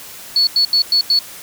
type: tone bursts at uneven times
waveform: sine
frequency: 4412 Hz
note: C#8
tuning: 9 cents flat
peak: -10 dBFS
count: 5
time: 0.36-0.47 / 0.56-0.65 / 0.73-0.82 / 0.92-1.01 / 1.1-1.19 s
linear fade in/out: 2 ms
effects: white hiss -35 dBFS RMS until 1.42 s